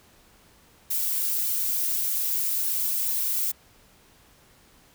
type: noise with flanger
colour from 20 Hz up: violet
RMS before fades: -26 dBFS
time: 0.9-3.52 s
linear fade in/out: 10 ms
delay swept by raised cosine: 1.5 to 4.1 ms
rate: 3.4 Hz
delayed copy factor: -0.7
effects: pink hiss -57 dBFS RMS until 4.94 s